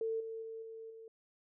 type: tone with level steps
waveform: sine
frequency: 448.5 Hz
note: A4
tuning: 33 cents sharp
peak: -33 / -40 / -42 / -45 / -49 dBFS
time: 0.01-1.08 s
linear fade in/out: 2 ms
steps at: 0.2 / 0.42 / 0.62 / 0.9 s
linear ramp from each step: 5 ms
effects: none

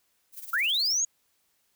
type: noise with tremolo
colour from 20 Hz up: violet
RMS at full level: -39 dBFS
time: 0.32-0.98 s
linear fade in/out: 50 ms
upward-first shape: sine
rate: 19 Hz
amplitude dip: 70%
type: linear sweep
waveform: sine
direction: up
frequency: 1295 to 6830 Hz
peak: -23 dBFS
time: 0.53-1.05 s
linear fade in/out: 5 ms
effects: white hiss -71 dBFS RMS until 1.75 s

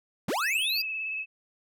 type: linear sweep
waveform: square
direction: up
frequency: 116 to 4908 Hz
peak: -27 dBFS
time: 0.28-0.82 s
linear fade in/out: 5 ms
type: tone with vibrato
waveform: sine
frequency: 2596 Hz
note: E7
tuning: 27 cents flat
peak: -30 dBFS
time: 0.39-1.26 s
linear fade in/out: 50 ms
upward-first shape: sine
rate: 18 Hz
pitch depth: 32 cents each way
effects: none

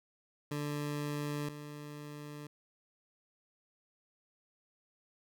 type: tone pair in turn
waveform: 20% pulse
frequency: 146.83 / 147.66 Hz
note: D3 / D3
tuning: 0 / +10 cents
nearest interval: unison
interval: 10 cents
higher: second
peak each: -30 / -39 dBFS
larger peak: first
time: 0.51-1.49 / 1.49-2.47 s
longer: neither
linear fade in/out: 5 ms
effects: none

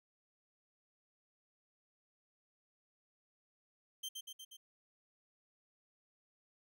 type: tone with echo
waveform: sawtooth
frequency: 3136 Hz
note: G7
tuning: in tune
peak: -37 dBFS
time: 4.03-4.09 s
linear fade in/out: 10 ms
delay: 120 ms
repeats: 4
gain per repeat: -3 dB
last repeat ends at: 4.57 s
effects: none

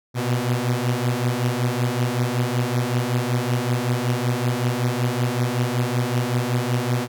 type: beating tone pair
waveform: sawtooth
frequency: 120 / 125.3 Hz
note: B2 / B2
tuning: -49 / +25 cents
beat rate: 5.3 Hz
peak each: -19 dBFS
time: 0.14-7.08 s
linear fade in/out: 50 ms
effects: none

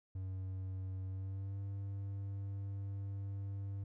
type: tone with pitch glide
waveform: triangle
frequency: 94.4 to 98.86 Hz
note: F#2 to G2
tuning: +35 to +15 cents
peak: -37 dBFS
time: 0.15-3.84 s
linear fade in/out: 5 ms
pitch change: +80 cents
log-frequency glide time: 1.07-1.59 s
effects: none

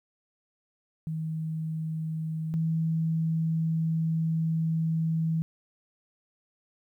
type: tone pair in turn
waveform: sine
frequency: 159.1 / 161.79 Hz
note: D#3 / E3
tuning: +39 / -32 cents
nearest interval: unison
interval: 29 cents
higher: second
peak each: -29 / -24 dBFS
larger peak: second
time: 1.07-2.54 / 2.54-5.42 s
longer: second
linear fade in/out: 0 ms
effects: 11-bit

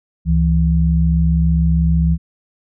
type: tone pair together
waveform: sine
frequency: 69.3 / 164.82 Hz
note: C#2 / E3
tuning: 0 / 0 cents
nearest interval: octave + minor third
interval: 1500 cents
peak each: -14 dBFS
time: 0.25-2.18 s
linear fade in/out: 50 ms
effects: none

